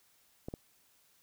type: clicks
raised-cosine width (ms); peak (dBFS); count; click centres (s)
2; -26; 2; 0.485 / 0.539
effects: white hiss -68 dBFS RMS until 1.22 s